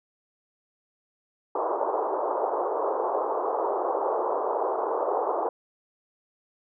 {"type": "band-pass noise", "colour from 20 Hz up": "pink", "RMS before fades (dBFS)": -27, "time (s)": [1.55, 5.49], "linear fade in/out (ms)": 5, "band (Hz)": [380, 1100], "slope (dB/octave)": 48, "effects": []}